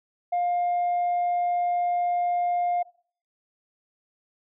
sine tone, 706 Hz, F5, 19 cents sharp, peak -20 dBFS, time 0.32-2.83 s, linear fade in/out 10 ms, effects noise-tail reverb RT60 0.5 s tail -22 dB re dry + tanh soft clip ceiling -20 dBFS

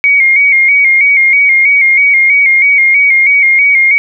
sine tone with vibrato, 2192 Hz, C#7, 20 cents flat, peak -4 dBFS, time 0.04-3.98 s, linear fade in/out 0 ms, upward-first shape square, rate 3.1 Hz, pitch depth 50 cents each way, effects none

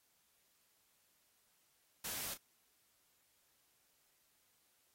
white noise with echo, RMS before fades -43 dBFS, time 2.04-2.34 s, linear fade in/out 5 ms, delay 33 ms, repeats 1, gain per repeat -11 dB, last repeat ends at 2.373 s, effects white hiss -75 dBFS RMS until 4.94 s + AAC 48 kbps

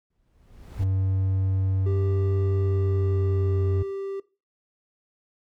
brown noise with exponential growth, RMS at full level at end -34 dBFS, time 0.1-0.84 s, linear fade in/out 5 ms, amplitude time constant 160 ms
triangle tone with pitch glide, 95.5 to 93.1 Hz, G2 to F#2, -45 to +11 cents, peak -19 dBFS, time 0.79-3.83 s, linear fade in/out 10 ms, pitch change -44 cents, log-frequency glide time 2.55-3.65 s
triangle tone, 392 Hz, G4, in tune, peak -27 dBFS, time 1.86-4.2 s, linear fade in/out 5 ms
effects noise-tail reverb RT60 0.3 s tail -19 dB re dry

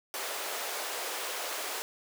pink high-pass noise, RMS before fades -36 dBFS, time 0.14-1.82 s, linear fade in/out 0 ms, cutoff 450 Hz, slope 24 dB/octave, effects none

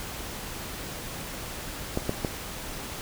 clicks, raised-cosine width 2 ms, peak -12 dBFS, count 3, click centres 1.974 / 2.094 / 2.248 s, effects pink hiss -37 dBFS RMS until 3.01 s

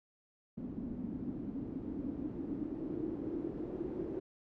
white noise with low-pass filter sweep, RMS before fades -40 dBFS, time 0.57-4.2 s, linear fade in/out 10 ms, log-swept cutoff 240 to 360 Hz, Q 5.4, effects none

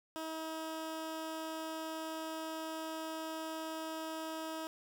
15% pulse tone, 319.4 Hz, D#4, 45 cents sharp, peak -33 dBFS, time 0.16-4.67 s, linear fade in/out 0 ms, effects none

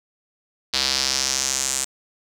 square tone with band-pass filter sweep, 66.5 Hz, C2, 29 cents sharp, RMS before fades -23 dBFS, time 0.73-1.85 s, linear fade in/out 10 ms, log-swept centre 4400 to 7700 Hz, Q 3, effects none

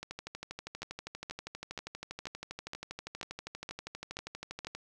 two click trains, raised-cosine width 0.2 ms, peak -23 / -21 dBFS, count 60 / 9, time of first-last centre 0.03-4.75 / 0.82-4.648 s, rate 12.5 / 2.09 Hz, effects none

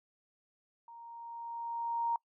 sine tone with level ramp, 932.3 Hz, A#5, in tune, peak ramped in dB -49 to -28 dBFS, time 0.88-2.16 s, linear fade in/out 2 ms, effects noise-tail reverb RT60 0.1 s tail -26 dB re dry

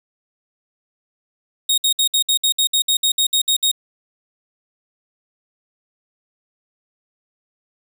sawtooth tone bursts, 3741 Hz, A#7, 5 cents sharp, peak -11 dBFS, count 14, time 1.69-3.715 s, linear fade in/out 5 ms, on 88 ms, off 61 ms, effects none

